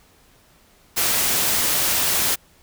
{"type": "noise", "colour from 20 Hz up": "white", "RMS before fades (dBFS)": -20, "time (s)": [0.96, 2.36], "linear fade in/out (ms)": 20, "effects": ["pink hiss -55 dBFS RMS until 2.62 s"]}